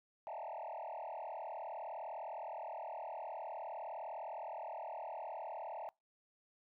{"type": "tone with frequency modulation", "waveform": "sine", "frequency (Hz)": 760, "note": "F#5", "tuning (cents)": 46, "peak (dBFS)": -40, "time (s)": [0.27, 5.89], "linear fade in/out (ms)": 0, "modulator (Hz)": 39.5, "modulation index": 3.9, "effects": ["noise-tail reverb RT60 0.2 s tail -25 dB re dry", "tanh soft clip ceiling -40 dBFS"]}